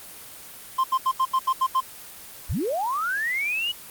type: tone bursts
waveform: triangle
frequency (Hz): 1048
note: C6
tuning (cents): +2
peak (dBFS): -16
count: 8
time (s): 0.78-1.806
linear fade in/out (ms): 10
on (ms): 60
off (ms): 78
type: linear sweep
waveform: sine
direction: up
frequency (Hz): 34.5 to 2960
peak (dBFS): -23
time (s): 2.49-3.72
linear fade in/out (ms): 10
effects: white hiss -42 dBFS RMS until 3.9 s + Opus 24 kbps

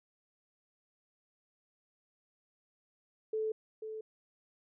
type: tone with echo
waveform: sine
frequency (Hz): 436.5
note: A4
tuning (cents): -14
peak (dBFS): -31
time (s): 3.33-3.52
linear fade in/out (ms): 5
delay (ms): 490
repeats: 1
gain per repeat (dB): -8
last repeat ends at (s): 4.01
effects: none

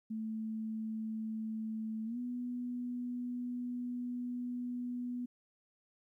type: tone with pitch glide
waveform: sine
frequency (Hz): 220 to 245.5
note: A3 to B3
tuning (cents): 0 to -10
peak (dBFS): -36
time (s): 0.1-5.26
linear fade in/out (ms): 10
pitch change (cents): +190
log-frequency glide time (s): 2.05-2.18
effects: 13-bit

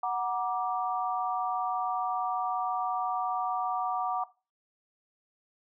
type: chord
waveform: sine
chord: Gb augmented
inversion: none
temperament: equal with one note detuned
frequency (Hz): 740 / 948.6 / 1174.7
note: Gb5 / Bb5 / D6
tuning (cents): 0 / +30 / 0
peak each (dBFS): -30 / -33 / -33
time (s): 0.03-4.24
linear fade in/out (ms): 5
effects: noise-tail reverb RT60 0.3 s tail -18 dB re dry

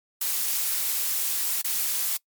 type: noise with dropouts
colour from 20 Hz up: blue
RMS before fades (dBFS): -26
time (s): 0.21-2.17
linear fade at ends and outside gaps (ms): 5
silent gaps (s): 1.617-1.644
effects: noise-tail reverb RT60 0.1 s tail -23 dB re dry + MP3 96 kbps

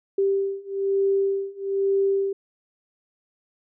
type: beating tone pair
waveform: sine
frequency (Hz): 392 / 393.1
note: G4 / G4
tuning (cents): 0 / +5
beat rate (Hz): 1.1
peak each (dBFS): -24 / -23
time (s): 0.18-2.33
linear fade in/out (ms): 5
effects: none

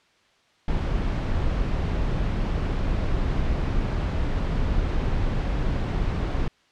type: noise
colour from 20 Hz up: brown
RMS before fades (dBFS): -24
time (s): 0.68-6.48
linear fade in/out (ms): 2
effects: white hiss -61 dBFS RMS until 6.71 s + low-pass 4000 Hz 12 dB/octave

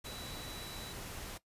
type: tone in noise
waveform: sine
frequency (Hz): 3937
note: B7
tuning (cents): -6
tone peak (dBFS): -49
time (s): 0.05-0.93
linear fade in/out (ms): 10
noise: pink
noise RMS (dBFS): -45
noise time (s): 0.04-1.38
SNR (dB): -7
effects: noise-tail reverb RT60 0.1 s tail -17 dB re dry + resampled to 32000 Hz

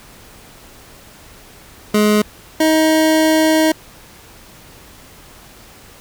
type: tone pair in turn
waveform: 25% pulse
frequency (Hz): 210.6 / 315.5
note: G#3 / D#4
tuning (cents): +24 / +24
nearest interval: perfect fifth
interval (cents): 700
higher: second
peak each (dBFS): -7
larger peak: neither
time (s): 1.94-2.22 / 2.6-3.72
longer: second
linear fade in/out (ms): 5
effects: pink hiss -42 dBFS RMS until 6 s

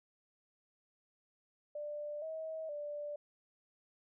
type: tone with pitch steps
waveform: sine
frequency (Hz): 592 / 638 / 588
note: D5 / D#5 / D5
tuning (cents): +14 / +43 / +2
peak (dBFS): -39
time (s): 1.75-3.16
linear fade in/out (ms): 5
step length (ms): 470
effects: none

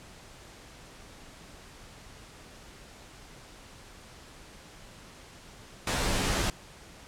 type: noise with comb filter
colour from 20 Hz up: pink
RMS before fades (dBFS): -28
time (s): 5.87-6.5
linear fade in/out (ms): 2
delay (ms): 13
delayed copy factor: -0.95
effects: pink hiss -50 dBFS RMS until 7.07 s + low-pass 9000 Hz 12 dB/octave

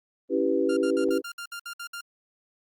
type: chord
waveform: sine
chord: C# half-diminished seventh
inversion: none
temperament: equal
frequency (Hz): 277.2 / 329.6 / 392 / 493.9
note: C#4 / E4 / G4 / B4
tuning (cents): 0 / 0 / 0 / 0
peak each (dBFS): -28 / -27 / -26 / -27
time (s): 0.29-1.22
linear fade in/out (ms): 50
type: tone bursts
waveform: sawtooth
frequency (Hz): 1396.9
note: F6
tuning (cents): 0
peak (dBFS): -31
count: 10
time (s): 0.69-2.01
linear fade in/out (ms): 5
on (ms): 78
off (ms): 60
effects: Opus 32 kbps

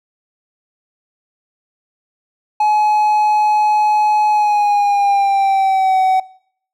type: tone with pitch glide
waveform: triangle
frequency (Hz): 847 to 754.6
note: G#5 to F#5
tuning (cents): +34 to +34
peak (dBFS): -9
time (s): 2.6-6.2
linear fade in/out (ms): 5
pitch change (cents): -200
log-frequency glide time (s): 4.3-5.99
effects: noise-tail reverb RT60 0.6 s tail -22 dB re dry

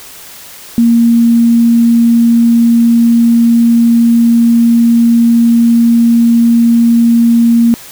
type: tone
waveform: sine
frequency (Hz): 233.1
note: A#3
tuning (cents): 0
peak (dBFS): -4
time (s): 0.78-7.74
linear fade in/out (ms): 0
effects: white hiss -32 dBFS RMS until 7.91 s

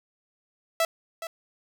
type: tone with echo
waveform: sawtooth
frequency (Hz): 659.3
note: E5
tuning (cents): 0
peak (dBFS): -17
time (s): 0.8-0.85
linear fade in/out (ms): 2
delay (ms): 420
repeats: 1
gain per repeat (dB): -12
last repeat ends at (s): 1.27
effects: none

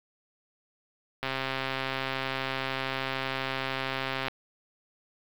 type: click train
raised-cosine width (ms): 0.3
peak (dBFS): -14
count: 407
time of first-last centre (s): 1.23-4.283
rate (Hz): 133
effects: low-pass 5000 Hz 12 dB/octave + 7-bit

